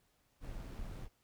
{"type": "noise with amplitude modulation", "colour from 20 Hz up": "brown", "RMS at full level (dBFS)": -43, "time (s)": [0.4, 1.09], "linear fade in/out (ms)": 50, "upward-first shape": "sine", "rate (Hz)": 90.3, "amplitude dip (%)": 25, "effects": ["pink hiss -75 dBFS RMS until 1.23 s"]}